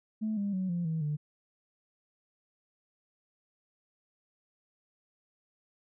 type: tone with pitch steps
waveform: sine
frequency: 217.2 / 201.5 / 186.91 / 173.39 / 160.85 / 149.21 Hz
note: A3 / G3 / F#3 / F3 / E3 / D3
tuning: -22 / +48 / +18 / -12 / -42 / +28 cents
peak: -28 dBFS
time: 0.21-1.17 s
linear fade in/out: 20 ms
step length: 160 ms
effects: tanh soft clip ceiling -25 dBFS